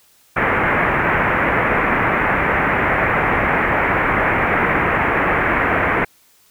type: low-pass noise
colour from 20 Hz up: white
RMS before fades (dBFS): -17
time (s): 0.36-6.05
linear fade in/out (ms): 10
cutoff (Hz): 2200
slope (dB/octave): 48
effects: white hiss -54 dBFS RMS until 6.5 s